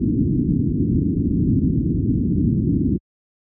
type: low-pass noise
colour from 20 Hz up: white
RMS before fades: -18 dBFS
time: 0-2.98 s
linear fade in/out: 10 ms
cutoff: 310 Hz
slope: 48 dB/octave
effects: high-pass 60 Hz 12 dB/octave